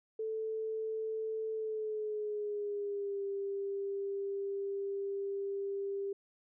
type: tone with pitch glide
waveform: sine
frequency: 440 to 396.6 Hz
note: A4 to G4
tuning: 0 to +20 cents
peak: -34 dBFS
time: 0.19-6.13 s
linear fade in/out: 5 ms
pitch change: -180 cents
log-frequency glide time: 1.53-3.24 s
effects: none